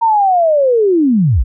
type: linear sweep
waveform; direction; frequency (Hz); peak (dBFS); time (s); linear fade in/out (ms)
sine; down; 932.3 to 41.05; -8; 0.01-1.44; 20
effects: none